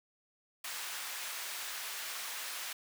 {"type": "high-pass noise", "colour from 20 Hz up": "pink", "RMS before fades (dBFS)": -41, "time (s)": [0.64, 2.73], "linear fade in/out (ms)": 5, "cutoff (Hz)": 1300, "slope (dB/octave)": 12, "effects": []}